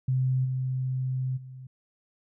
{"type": "tone with level steps", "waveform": "sine", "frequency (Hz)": 129.6, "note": "C3", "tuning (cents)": -16, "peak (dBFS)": [-22, -26, -40], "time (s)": [0.08, 1.67], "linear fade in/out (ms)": 5, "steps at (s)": [0.44, 1.36], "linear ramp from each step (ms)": 20, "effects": []}